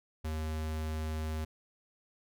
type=tone; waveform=square; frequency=78.3 Hz; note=D#2; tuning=11 cents sharp; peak=-34 dBFS; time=0.24-1.45 s; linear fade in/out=10 ms; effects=none